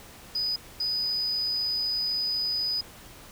triangle tone bursts at uneven times, 4978 Hz, D#8, in tune, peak -23 dBFS, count 2, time 0.35-0.56 / 0.8-2.81 s, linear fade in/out 5 ms, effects tanh soft clip ceiling -22 dBFS + pink hiss -48 dBFS RMS until 3.31 s

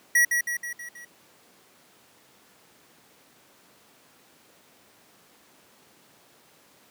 square tone with echo, 1923 Hz, B6, 47 cents flat, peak -17 dBFS, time 0.15-0.25 s, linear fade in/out 5 ms, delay 160 ms, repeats 5, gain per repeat -5 dB, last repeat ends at 1.05 s, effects pink hiss -57 dBFS RMS until 6.9 s + high-pass 200 Hz 12 dB/octave

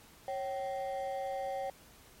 triangle ring-modulated tone, 659.3 Hz, E5, in tune, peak -29 dBFS, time 0.28-1.7 s, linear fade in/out 2 ms, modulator 111 Hz, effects pink hiss -58 dBFS RMS until 2.2 s + MP3 64 kbps

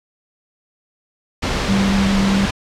sine tone in noise, 196 Hz, G3, in tune, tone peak -14 dBFS, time 1.68-2.46 s, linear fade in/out 10 ms, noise pink, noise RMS -20 dBFS, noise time 1.42-2.51 s, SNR +3 dB, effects low-pass 5000 Hz 12 dB/octave

